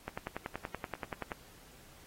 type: click train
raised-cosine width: 0.5 ms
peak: -22 dBFS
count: 14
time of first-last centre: 0.08-1.318 s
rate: 10.5 Hz
effects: pink hiss -58 dBFS RMS until 2.06 s + AAC 48 kbps